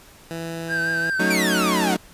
15% pulse tone, 165.5 Hz, E3, 7 cents sharp, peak -22 dBFS, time 0.31-1.1 s, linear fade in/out 0 ms
triangle tone with vibrato, 1568 Hz, G6, in tune, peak -19 dBFS, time 0.68-1.36 s, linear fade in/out 50 ms, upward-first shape triangle, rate 5.5 Hz, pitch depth 50 cents each way
30% pulse chord, D# half-diminished seventh, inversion first, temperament equal, 185 / 220 / 277.2 / 311.1 Hz, F#3 / A3 / C#4 / D#4, 0 / 0 / 0 / 0 cents, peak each -21 / -24 / -27 / -23 dBFS, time 1.19-1.97 s, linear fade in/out 10 ms
sawtooth exponential sweep, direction down, 2437 to 698.5 Hz, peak -18 dBFS, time 1.3-1.95 s, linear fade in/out 10 ms
effects pink hiss -48 dBFS RMS until 2.13 s + resampled to 32000 Hz

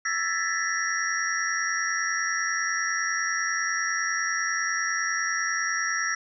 sine tone cluster, 1331 / 1703 / 1793 / 1978 / 5660 Hz, E6 / G#6 / A6 / B6 / F8, +16 / +43 / +32 / +2 / +22 cents, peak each -31 dBFS, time 0.05-6.15 s, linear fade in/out 5 ms, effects none

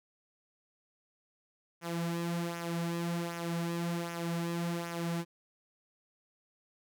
sawtooth tone with flanger, 170 Hz, F3, 46 cents flat, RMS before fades -35 dBFS, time 1.81-5.25 s, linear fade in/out 50 ms, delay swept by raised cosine 0.23 to 4.53 ms, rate 1.3 Hz, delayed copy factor -0.6, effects none

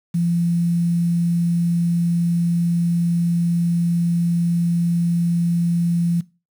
sine tone with quantisation, 171.1 Hz, F3, 35 cents flat, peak -16 dBFS, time 0.14-6.21 s, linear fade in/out 10 ms, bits 7, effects noise-tail reverb RT60 0.3 s tail -20 dB re dry

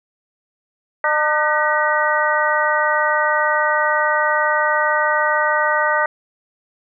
harmonic tone with a mistuned harmonic, 302.2 Hz, D4, 50 cents sharp, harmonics 2 / 3 / 4 / 5 / 6, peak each -21 / -21 / -21 / -21 / -21 dBFS, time 1.04-6.06 s, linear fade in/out 2 ms, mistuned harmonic 6, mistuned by +91 cents, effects none

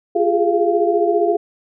sine tone cluster, 347.8 / 406 / 420.8 / 690 Hz, F4 / G#4 / G#4 / F5, -7 / -39 / +23 / -21 cents, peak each -19 dBFS, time 0.15-1.37 s, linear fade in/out 10 ms, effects none

